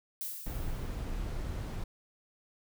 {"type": "noise with exponential decay", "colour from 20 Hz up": "violet", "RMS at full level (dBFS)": -36, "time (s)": [0.21, 1.18], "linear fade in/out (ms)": 0, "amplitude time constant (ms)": 210}
{"type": "noise", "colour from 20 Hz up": "brown", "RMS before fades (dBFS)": -36, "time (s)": [0.46, 1.84], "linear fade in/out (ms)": 5}
{"effects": []}